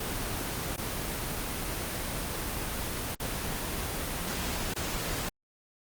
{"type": "noise with dropouts", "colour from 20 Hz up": "pink", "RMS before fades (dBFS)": -33, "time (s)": [0, 5.29], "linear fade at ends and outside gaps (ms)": 5, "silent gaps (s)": [[0.763, 0.778], [3.15, 3.198], [4.739, 4.76]], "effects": ["Opus 24 kbps"]}